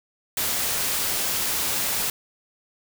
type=noise; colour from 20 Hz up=white; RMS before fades=-25 dBFS; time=0.37-2.1 s; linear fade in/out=2 ms; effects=none